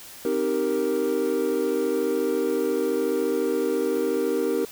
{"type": "chord", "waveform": "triangle", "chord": "C minor seventh", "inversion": "none", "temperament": "equal", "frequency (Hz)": [261.6, 311.1, 392, 466.2], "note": ["C4", "Eb4", "G4", "Bb4"], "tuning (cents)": [0, 0, 0, 0], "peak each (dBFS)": [-28, -26, -24, -23], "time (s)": [0.25, 4.65], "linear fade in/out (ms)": 2, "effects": ["tanh soft clip ceiling -11 dBFS", "white hiss -43 dBFS RMS until 4.71 s"]}